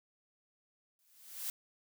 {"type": "noise with exponential growth", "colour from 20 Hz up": "blue", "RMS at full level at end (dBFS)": -36, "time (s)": [0.99, 1.5], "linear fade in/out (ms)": 1, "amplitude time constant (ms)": 110, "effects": []}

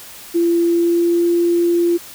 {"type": "tone with pitch glide", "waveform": "sine", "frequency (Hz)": [340.3, 344.1], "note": ["F4", "F4"], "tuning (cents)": [-45, -26], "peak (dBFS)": -12, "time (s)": [0.34, 1.98], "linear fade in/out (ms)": 20, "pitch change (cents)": 19, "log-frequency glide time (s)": [0.65, 1.28], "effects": ["white hiss -37 dBFS RMS until 2.14 s"]}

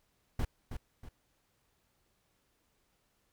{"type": "noise with echo", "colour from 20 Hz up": "brown", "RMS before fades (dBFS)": -31, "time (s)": [0.39, 0.45], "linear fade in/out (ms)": 5, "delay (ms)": 320, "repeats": 2, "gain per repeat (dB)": -8, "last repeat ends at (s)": 1.09, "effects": ["pink hiss -75 dBFS RMS until 3.32 s"]}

